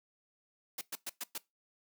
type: noise bursts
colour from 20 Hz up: white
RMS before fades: -39 dBFS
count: 5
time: 0.78-1.38 s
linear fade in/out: 5 ms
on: 32 ms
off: 110 ms
effects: noise-tail reverb RT60 0.2 s tail -21 dB re dry + high-pass 200 Hz 12 dB/octave